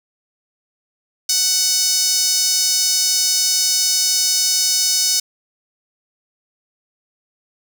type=tone with high-pass filter; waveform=sawtooth; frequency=743 Hz; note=F#5; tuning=7 cents sharp; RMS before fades=-17 dBFS; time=1.29-5.2 s; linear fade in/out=5 ms; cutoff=5400 Hz; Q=3.2; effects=none